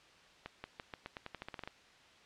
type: accelerating click train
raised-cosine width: 0.3 ms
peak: -26 dBFS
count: 14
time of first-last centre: 0.46-1.675 s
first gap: 180 ms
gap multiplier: 0.88
effects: white hiss -61 dBFS RMS until 2.25 s + low-pass 4000 Hz 12 dB/octave